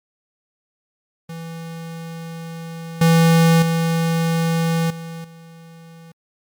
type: tone with level steps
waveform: square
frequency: 165.1 Hz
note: E3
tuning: 3 cents sharp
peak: -30 / -11 / -17 / -30 / -40 dBFS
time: 1.29-6.12 s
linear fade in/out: 5 ms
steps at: 3.01 / 3.62 / 4.9 / 5.24 s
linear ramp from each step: 5 ms
effects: MP3 96 kbps